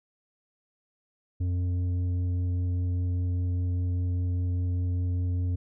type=tone with tanh clipping; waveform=sine; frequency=89.5 Hz; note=F2; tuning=43 cents sharp; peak=-26 dBFS; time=1.4-5.56 s; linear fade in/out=10 ms; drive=7 dB; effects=none